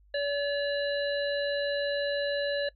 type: harmonic tone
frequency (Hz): 571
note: D5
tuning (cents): -49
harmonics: 1 / 3 / 5 / 7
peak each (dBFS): -28 / -33 / -42 / -37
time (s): 0.14-2.69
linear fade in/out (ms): 5
effects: noise-tail reverb RT60 0.1 s tail -21 dB re dry + added 50 Hz sine -57 dBFS peak until 2.75 s